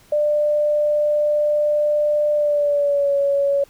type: tone with pitch glide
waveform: sine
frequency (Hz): 595 to 561.6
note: D5 to C#5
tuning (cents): +22 to +22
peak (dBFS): -15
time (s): 0.12-3.64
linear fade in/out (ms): 5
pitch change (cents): -100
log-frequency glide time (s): 2.34-3.14
effects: pink hiss -52 dBFS RMS until 3.69 s